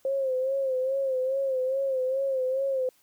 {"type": "tone with vibrato", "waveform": "sine", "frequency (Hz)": 529, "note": "C5", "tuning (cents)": 19, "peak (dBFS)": -24, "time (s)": [0.05, 2.89], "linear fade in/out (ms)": 2, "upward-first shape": "sine", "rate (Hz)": 2.4, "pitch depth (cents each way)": 62, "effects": ["white hiss -64 dBFS RMS until 3.02 s"]}